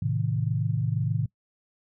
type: chord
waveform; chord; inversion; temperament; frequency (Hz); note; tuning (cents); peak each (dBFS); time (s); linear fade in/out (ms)
sine; A diminished; none; just; 110 / 132 / 158.4; A2 / C3 / Eb3; 0 / +16 / +31; -27 / -28 / -29; 0.02-1.26; 5
effects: noise-tail reverb RT60 0.1 s tail -22 dB re dry